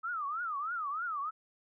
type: tone with vibrato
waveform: sine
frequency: 1268 Hz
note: D#6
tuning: 32 cents sharp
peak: -33 dBFS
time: 0.03-1.31 s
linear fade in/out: 20 ms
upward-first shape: triangle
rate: 3.2 Hz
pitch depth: 260 cents each way
effects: none